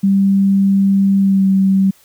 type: tone with pitch glide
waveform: sine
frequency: 196 to 192.74 Hz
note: G3 to G3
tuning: 0 to -29 cents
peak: -9 dBFS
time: 0.03-1.91 s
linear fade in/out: 10 ms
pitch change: -29 cents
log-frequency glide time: 1.19-1.46 s
effects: white hiss -50 dBFS RMS until 2.04 s